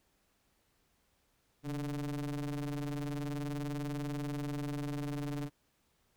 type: ring-modulated tone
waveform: square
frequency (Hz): 74.4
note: D2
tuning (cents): +23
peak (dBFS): -33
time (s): 1.63-5.5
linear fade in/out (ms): 50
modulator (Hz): 213
effects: pink hiss -74 dBFS RMS until 6.16 s